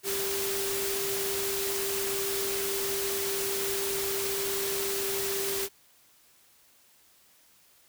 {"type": "tone in noise", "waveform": "sine", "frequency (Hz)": 394, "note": "G4", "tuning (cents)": 9, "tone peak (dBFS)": -32, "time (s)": [0.03, 5.69], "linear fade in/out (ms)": 50, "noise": "white", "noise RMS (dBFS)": -32, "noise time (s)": [0.03, 5.69], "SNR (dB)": -3, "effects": ["white hiss -61 dBFS RMS until 7.88 s"]}